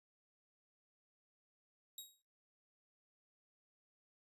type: tone with exponential decay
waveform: 15% pulse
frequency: 3794 Hz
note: A#7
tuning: 30 cents sharp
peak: -37 dBFS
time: 1.98-2.22 s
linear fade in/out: 2 ms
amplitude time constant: 51 ms
effects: noise-tail reverb RT60 0.6 s tail -26 dB re dry + resampled to 32000 Hz